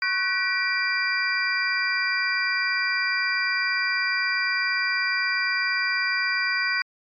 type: tone cluster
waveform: sine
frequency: 1101 / 1497 / 1933 / 2350 / 4782 Hz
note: C#6 / F#6 / B6 / D7 / D8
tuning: -12 / +20 / -38 / +1 / +30 cents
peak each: -33 / -26 / -27 / -27 / -30 dBFS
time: 0.02-6.82 s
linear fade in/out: 2 ms
effects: MP3 64 kbps